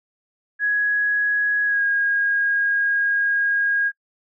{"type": "tone with pitch glide", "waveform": "sine", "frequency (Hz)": [1669, 1633.7], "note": ["G#6", "G#6"], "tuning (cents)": [8, -29], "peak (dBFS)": -17, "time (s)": [0.59, 3.92], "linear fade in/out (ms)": 50, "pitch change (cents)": -37, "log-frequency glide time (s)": [1.65, 1.83], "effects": ["noise-tail reverb RT60 0.1 s tail -24 dB re dry"]}